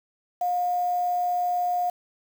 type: tone with quantisation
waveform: sine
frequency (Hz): 714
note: F5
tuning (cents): +38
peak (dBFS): -22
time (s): 0.41-1.9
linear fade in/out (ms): 5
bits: 7
effects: none